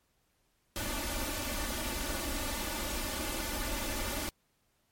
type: noise with comb filter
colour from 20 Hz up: pink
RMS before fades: -35 dBFS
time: 0.76-4.29 s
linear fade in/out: 0 ms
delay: 3.4 ms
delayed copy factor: +0.95
effects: pink hiss -74 dBFS RMS until 4.91 s + MP3 64 kbps